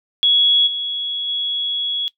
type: tone with level steps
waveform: sine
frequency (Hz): 3351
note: G#7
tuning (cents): +15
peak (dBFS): -11 / -21 / -19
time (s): 0.23-2.08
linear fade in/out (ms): 0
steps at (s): 0.66 / 1.27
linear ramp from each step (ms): 20
effects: noise-tail reverb RT60 0.1 s tail -18 dB re dry